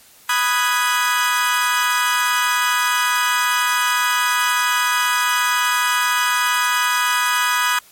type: chord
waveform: 30% pulse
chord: G# minor seventh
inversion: first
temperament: equal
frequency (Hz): 987.8 / 1244.5 / 1480 / 1661.2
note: B5 / D#6 / F#6 / G#6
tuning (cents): 0 / 0 / 0 / 0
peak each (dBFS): -18 / -18 / -21 / -19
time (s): 0.29-7.79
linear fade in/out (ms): 5
effects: white hiss -48 dBFS RMS until 7.91 s + MP3 64 kbps